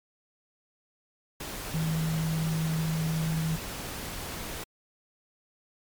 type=tone in noise; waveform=sine; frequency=160 Hz; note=D#3; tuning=49 cents sharp; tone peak=-26 dBFS; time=1.74-3.56 s; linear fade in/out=5 ms; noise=pink; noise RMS=-37 dBFS; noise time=1.4-4.64 s; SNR=+8 dB; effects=MP3 96 kbps